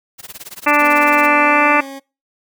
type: noise with tremolo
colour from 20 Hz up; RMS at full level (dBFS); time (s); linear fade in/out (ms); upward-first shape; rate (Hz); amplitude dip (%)
white; -31; 0.18-1.28; 20; sine; 18; 100
type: harmonic tone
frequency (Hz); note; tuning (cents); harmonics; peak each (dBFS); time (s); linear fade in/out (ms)
293.7; D4; 0; 1 / 2 / 3 / 4 / 5 / 6 / 7 / 8 / 9; -19 / -19 / -17 / -16 / -21 / -21 / -19 / -20 / -21; 0.66-1.81; 10
type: tone with pitch glide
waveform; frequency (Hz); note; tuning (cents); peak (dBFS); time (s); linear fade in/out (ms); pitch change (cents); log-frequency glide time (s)
20% pulse; 250.3 to 273; B3 to C#4; +23 to -26; -24; 0.8-2; 20; +151; 1.4-1.72
effects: noise-tail reverb RT60 0.3 s tail -25 dB re dry